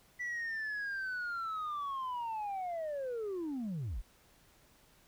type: linear sweep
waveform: sine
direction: down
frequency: 1975.5 to 30.85 Hz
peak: -33 dBFS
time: 0.19-4.02 s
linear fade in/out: 20 ms
effects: tanh soft clip ceiling -34 dBFS + pink hiss -65 dBFS RMS until 5.07 s